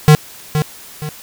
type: tone with echo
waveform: square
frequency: 152 Hz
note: D#3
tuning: 40 cents flat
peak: -4 dBFS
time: 0.08-0.15 s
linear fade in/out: 0 ms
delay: 470 ms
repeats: 2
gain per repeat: -9 dB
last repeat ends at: 1.09 s
effects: white hiss -37 dBFS RMS until 1.22 s